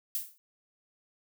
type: noise with exponential decay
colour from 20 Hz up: violet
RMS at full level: -29 dBFS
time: 0.15-0.38 s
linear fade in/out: 0 ms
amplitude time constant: 50 ms
effects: none